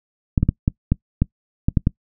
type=clicks; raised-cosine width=5 ms; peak=-3 dBFS; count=9; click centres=0.378 / 0.43 / 0.49 / 0.679 / 0.92 / 1.22 / 1.685 / 1.772 / 1.871 s; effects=noise-tail reverb RT60 0.1 s tail -23 dB re dry